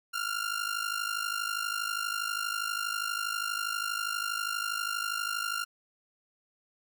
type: ring-modulated tone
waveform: sawtooth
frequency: 1396.9 Hz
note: F6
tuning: in tune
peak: -24 dBFS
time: 0.13-5.65 s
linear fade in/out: 20 ms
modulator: 26.2 Hz
effects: none